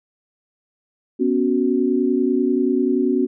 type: chord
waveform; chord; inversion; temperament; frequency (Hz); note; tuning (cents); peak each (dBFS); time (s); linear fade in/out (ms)
sine; B suspended second; none; equal; 246.9 / 277.2 / 370; B3 / C#4 / F#4; 0 / 0 / 0; -20; 1.19-3.27; 20
effects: none